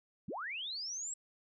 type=linear sweep; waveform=sine; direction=up; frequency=117.4 to 7780 Hz; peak=-38 dBFS; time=0.28-1.14 s; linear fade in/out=5 ms; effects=none